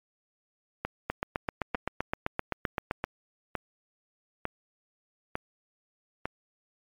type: two click trains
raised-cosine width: 0.5 ms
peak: -13 / -15 dBFS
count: 16 / 7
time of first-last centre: 1.1-3.04 / 0.85-6.255 s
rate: 7.73 / 1.11 Hz
effects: MP3 96 kbps